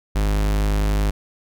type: tone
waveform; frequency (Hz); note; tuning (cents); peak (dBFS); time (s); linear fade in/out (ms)
45% pulse; 51.2; G#1; -24; -17; 0.15-1.11; 10
effects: none